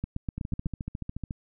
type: two click trains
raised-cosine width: 5 ms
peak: -18 / -21 dBFS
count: 6 / 14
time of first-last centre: 0.04-0.66 / 0.38-1.309 s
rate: 8.07 / 14 Hz
effects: none